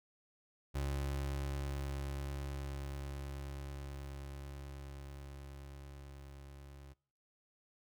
30% pulse tone with level ramp, 69.3 Hz, C#2, in tune, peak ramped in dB -32 to -49 dBFS, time 0.74-6.94 s, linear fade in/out 20 ms, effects noise-tail reverb RT60 0.6 s tail -24 dB re dry

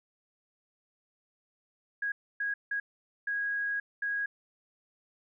sine tone bursts at uneven times, 1648 Hz, G#6, 14 cents flat, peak -29 dBFS, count 5, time 2.02-2.12 / 2.4-2.54 / 2.71-2.8 / 3.27-3.8 / 4.02-4.26 s, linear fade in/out 5 ms, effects none

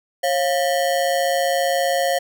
square ring-modulated tone, 622.3 Hz, D#5, in tune, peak -15 dBFS, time 0.23-2.19 s, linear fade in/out 10 ms, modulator 77.6 Hz, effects none

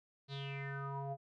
square tone with low-pass filter sweep, 138.59 Hz, C#3, in tune, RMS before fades -42 dBFS, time 0.28-1.17 s, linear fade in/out 50 ms, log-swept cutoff 4200 to 640 Hz, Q 7.5, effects none

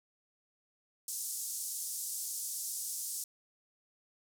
white band-pass noise, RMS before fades -39 dBFS, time 1.08-3.24 s, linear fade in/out 2 ms, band 5800 to 12000 Hz, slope 24 dB/octave, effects none

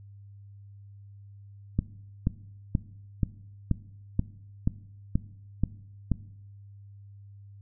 click train, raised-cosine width 5 ms, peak -11 dBFS, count 10, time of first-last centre 1.79-6.117 s, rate 2.08 Hz, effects noise-tail reverb RT60 0.8 s tail -19 dB re dry + added 100 Hz sine -46 dBFS peak until 7.61 s

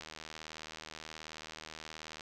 click train, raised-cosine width 0.2 ms, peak -27 dBFS, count 174, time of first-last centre 0.01-2.208 s, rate 78.7 Hz, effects none

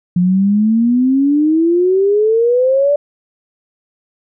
sine exponential sweep, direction up, 174.61 to 587.3 Hz, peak -9 dBFS, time 0.16-2.96 s, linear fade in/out 5 ms, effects none

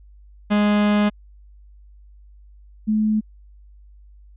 45% pulse / sine tone pair in turn, 207.7 / 215.1 Hz, G#3 / A3, 0 / -39 cents, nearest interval minor second, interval 61 cents, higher second, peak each -15 / -16 dBFS, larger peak first, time 0.5-1.1 / 2.87-3.21 s, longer first, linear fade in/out 20 ms, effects added 50 Hz sine -44 dBFS peak until 4.36 s + resampled to 8000 Hz

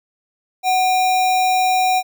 sine tone with sample-and-hold, 743 Hz, F#5, 7 cents sharp, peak -13 dBFS, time 0.63-2.03 s, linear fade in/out 50 ms, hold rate 3150 Hz, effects none

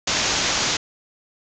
white low-pass noise, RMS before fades -22 dBFS, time 0.07-0.77 s, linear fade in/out 5 ms, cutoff 7000 Hz, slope 96 dB/octave, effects none

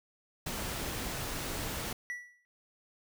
pink noise, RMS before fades -37 dBFS, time 0.46-1.93 s, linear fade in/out 5 ms
triangle tone with exponential decay, 1950 Hz, B6, 23 cents flat, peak -31 dBFS, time 2.1-2.45 s, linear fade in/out 0 ms, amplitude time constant 74 ms
effects none

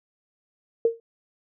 sine tone with exponential decay, 460 Hz, A#4, 23 cents flat, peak -13 dBFS, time 0.85-1 s, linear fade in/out 2 ms, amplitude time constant 31 ms, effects none

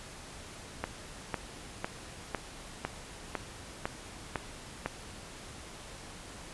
click train, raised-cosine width 0.5 ms, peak -16 dBFS, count 9, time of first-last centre 0.84-4.86 s, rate 1.99 Hz, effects pink hiss -47 dBFS RMS until 6.53 s + resampled to 24000 Hz

